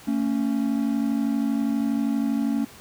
triangle tone pair together, 224.7 / 277.2 Hz, A3 / C#4, +37 / 0 cents, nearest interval major third, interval 363 cents, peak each -22 dBFS, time 0.07-2.65 s, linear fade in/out 10 ms, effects pink hiss -46 dBFS RMS until 2.8 s + high-pass 80 Hz 12 dB/octave

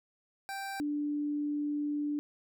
25% pulse / sine tone pair in turn, 784 / 293.7 Hz, G5 / D4, 0 / 0 cents, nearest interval octave + perfect fourth, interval 1700 cents, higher first, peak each -33 / -30 dBFS, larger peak second, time 0.49-0.8 / 0.8-2.19 s, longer second, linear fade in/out 0 ms, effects none

